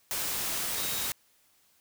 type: tone in noise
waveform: sine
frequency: 3786 Hz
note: A#7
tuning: 26 cents sharp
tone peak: -40 dBFS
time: 0.77-1.07 s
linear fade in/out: 0 ms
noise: white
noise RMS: -32 dBFS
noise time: 0.11-1.12 s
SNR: -11 dB
effects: white hiss -66 dBFS RMS until 1.8 s